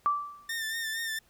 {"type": "tone with exponential decay", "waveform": "sine", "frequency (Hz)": 1165, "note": "D6", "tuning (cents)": -14, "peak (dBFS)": -20, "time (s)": [0.06, 0.52], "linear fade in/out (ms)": 0, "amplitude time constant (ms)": 100}
{"type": "tone with vibrato", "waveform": "sawtooth", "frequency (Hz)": 1800, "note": "A6", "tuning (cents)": 39, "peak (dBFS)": -28, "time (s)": [0.49, 1.19], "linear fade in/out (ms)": 5, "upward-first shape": "sine", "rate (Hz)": 4.3, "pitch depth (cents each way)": 41}
{"effects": ["pink hiss -65 dBFS RMS until 1.29 s"]}